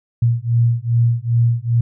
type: beating tone pair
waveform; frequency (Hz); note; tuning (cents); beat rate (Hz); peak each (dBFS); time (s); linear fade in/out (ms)
sine; 116.54 / 119.04; A#2 / A#2; 0 / +37; 2.5; -16; 0.22-1.81; 5
effects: none